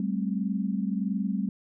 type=tone cluster; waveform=sine; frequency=193 / 214.5 / 262.6 Hz; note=G3 / A3 / C4; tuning=-27 / -44 / +6 cents; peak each=-28 / -30 / -34 dBFS; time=0-1.49 s; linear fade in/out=2 ms; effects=none